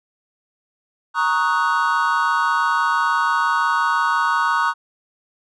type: chord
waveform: triangle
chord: D# minor seventh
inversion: second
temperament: equal with one note detuned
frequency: 932.3 / 1108.7 / 1254.6 / 1480 Hz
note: A#5 / C#6 / D#6 / F#6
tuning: 0 / 0 / +14 / 0 cents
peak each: -20 dBFS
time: 1.14-4.74 s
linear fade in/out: 50 ms
effects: resampled to 24000 Hz